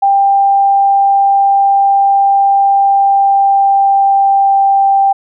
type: tone with pitch glide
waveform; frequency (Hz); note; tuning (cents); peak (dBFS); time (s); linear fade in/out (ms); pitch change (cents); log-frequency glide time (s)
sine; 792 to 786.5; G5 to G5; +18 to +6; -6; 0.02-5.13; 10; -12; 2.79-4.97
effects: none